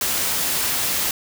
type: noise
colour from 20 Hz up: white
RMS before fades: -22 dBFS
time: 0.01-1.11 s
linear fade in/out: 2 ms
effects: none